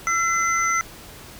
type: tone cluster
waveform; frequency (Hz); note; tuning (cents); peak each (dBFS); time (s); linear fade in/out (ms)
sine; 1348 / 2043 / 6050; E6 / C7 / F#8; +38 / -42 / +38; -21 / -23 / -27; 0.07-0.81; 0
effects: pink hiss -42 dBFS RMS until 1.39 s